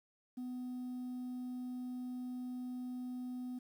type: tone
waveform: sine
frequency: 250 Hz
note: B3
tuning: 21 cents sharp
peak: -37 dBFS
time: 0.37-3.59 s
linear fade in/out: 10 ms
effects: tanh soft clip ceiling -39 dBFS + 11-bit